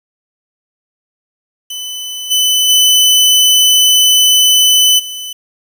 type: tone with level steps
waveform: sawtooth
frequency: 3009 Hz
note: F#7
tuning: 28 cents sharp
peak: -18 / -6 / -3 / -19 dBFS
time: 1.7-5.33 s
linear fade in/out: 5 ms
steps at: 2.3 / 2.68 / 4.98 s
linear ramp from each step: 20 ms
effects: 7-bit